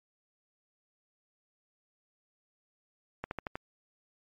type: slowing click train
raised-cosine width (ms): 0.5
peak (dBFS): -20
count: 5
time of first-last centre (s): 3.24-3.555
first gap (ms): 71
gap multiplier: 1.07
effects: MP3 48 kbps